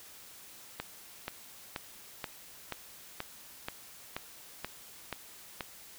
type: click train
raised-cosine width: 0.3 ms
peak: -19 dBFS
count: 11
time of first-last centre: 0.8-5.608 s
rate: 2.08 Hz
effects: white hiss -52 dBFS RMS until 5.98 s

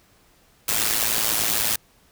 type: noise with amplitude modulation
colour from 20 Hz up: white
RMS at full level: -19 dBFS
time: 0.68-1.76 s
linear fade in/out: 5 ms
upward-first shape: sine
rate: 110 Hz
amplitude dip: 75%
effects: pink hiss -58 dBFS RMS until 2.11 s

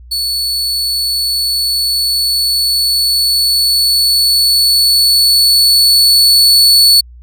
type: tone with level ramp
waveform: 40% pulse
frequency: 4435 Hz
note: C#8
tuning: in tune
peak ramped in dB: -13 to -3 dBFS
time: 0.11-7.01 s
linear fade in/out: 10 ms
effects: added 60 Hz sine -33 dBFS peak until 7.22 s

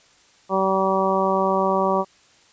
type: harmonic tone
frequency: 191.6 Hz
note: G3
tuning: 39 cents flat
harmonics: 1 / 2 / 3 / 4 / 5 / 6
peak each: -26 / -24 / -23 / -26 / -24 / -25 dBFS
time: 0.49-2.05 s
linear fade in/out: 50 ms
effects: white hiss -55 dBFS RMS until 2.52 s + resampled to 16000 Hz

